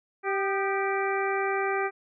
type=harmonic tone with a mistuned harmonic; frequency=390 Hz; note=G4; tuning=9 cents flat; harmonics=1 / 2 / 3 / 4 / 5 / 6; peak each=-28 / -31 / -33 / -34 / -35 / -36 dBFS; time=0.23-1.91 s; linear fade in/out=50 ms; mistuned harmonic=3; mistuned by=+60 cents; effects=none